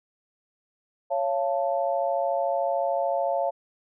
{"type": "chord", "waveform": "sine", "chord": "Db augmented", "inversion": "none", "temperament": "equal with one note detuned", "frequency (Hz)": [554.4, 688, 880], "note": ["Db5", "F5", "A5"], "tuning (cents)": [0, -26, 0], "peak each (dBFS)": [-26, -26, -31], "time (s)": [1.1, 3.51], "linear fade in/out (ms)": 20, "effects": []}